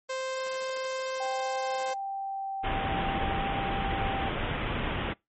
sawtooth tone, 523.3 Hz, C5, in tune, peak -27 dBFS, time 0.09-1.94 s, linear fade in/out 10 ms
sine tone with vibrato, 784 Hz, G5, in tune, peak -31 dBFS, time 1.2-4.29 s, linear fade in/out 5 ms, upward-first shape triangle, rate 0.53 Hz, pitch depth 11 cents each way
pink low-pass noise, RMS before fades -31 dBFS, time 2.63-5.14 s, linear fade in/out 20 ms, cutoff 3400 Hz, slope 96 dB/octave
effects noise-tail reverb RT60 0.2 s tail -24 dB re dry + MP3 32 kbps

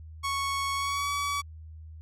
sawtooth tone with pitch glide, 1107 to 1139.4 Hz, C#6 to C#6, -3 to +47 cents, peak -24 dBFS, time 0.23-1.42 s, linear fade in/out 20 ms, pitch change +50 cents, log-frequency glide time 0.75-1.1 s, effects added 79 Hz sine -42 dBFS peak until 2.01 s + low-pass 11000 Hz 12 dB/octave

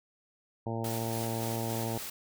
harmonic tone, 114.1 Hz, A#2, 37 cents flat, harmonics 1 / 2 / 3 / 4 / 5 / 6 / 7 / 8, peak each -35 / -38 / -40 / -41 / -42 / -43 / -43 / -44 dBFS, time 0.66-1.98 s, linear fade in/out 5 ms
white noise with tremolo, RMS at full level -40 dBFS, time 0.84-2.1 s, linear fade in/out 5 ms, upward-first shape square, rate 3.5 Hz, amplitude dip 25%
effects none

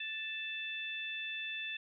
harmonic tone, 880 Hz, A5, in tune, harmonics 2 / 3 / 4, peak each -44 / -40 / -43 dBFS, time 0-1.77 s, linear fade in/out 5 ms, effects none

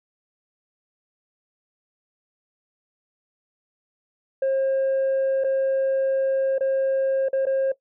sine tone with dropouts, 536 Hz, C5, 42 cents sharp, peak -16 dBFS, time 4.42-7.72 s, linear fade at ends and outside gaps 5 ms, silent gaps 5.439-5.444 / 6.583-6.607 / 7.286-7.33 / 7.455-7.467 s, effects noise-tail reverb RT60 0.1 s tail -19 dB re dry + tanh soft clip ceiling -18 dBFS

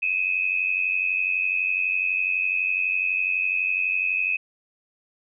sine tone pair together, 2501 / 2593 Hz, D#7 / E7, +8 / -29 cents, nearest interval minor second, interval 63 cents, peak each -24 dBFS, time 0.02-4.37 s, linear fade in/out 10 ms, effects none

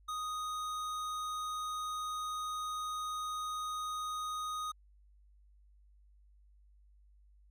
sine tone with tanh clipping, 1244.5 Hz, D#6, in tune, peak -38 dBFS, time 0.08-4.72 s, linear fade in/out 10 ms, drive 18 dB, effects added 50 Hz sine -60 dBFS peak until 7.5 s

